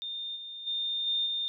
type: tone with level steps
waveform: sine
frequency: 3627 Hz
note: A#7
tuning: 48 cents flat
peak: -34 / -39 / -29 / -26 / -29 dBFS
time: 0.02-1.48 s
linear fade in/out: 0 ms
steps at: 0.35 / 0.66 / 1.06 / 1.25 s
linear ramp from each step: 20 ms
effects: none